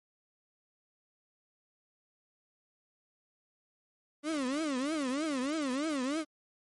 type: tone with vibrato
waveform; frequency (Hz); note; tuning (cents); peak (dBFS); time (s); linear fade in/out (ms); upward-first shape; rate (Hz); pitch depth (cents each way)
35% pulse; 284.1; C#4; +43; -29; 4.23-6.25; 50; triangle; 3.2; 260
effects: MP3 48 kbps